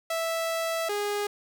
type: tone pair in turn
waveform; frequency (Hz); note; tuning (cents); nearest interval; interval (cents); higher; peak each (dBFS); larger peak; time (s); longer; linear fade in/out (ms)
sawtooth; 658 / 411.5; E5 / G#4; -3 / -16; minor sixth; 813; first; -23; neither; 0.1-0.89 / 0.89-1.27; first; 5
effects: none